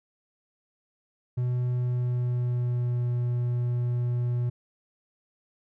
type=tone with pitch glide; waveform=triangle; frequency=123.8 to 121.6 Hz; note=B2 to B2; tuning=+5 to -26 cents; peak=-22 dBFS; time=1.37-4.5 s; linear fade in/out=10 ms; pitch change=-31 cents; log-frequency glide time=1.71-3.07 s; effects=none